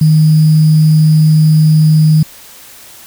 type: tone with sample-and-hold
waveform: sine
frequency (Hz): 155.56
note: D#3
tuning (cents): 0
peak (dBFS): -4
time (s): 0.01-2.23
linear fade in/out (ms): 5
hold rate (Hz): 4900
effects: white hiss -36 dBFS RMS until 3.06 s